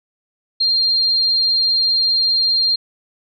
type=tone; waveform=sine; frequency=4195 Hz; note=C8; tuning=4 cents sharp; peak=-13 dBFS; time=0.6-2.76 s; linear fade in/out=10 ms; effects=none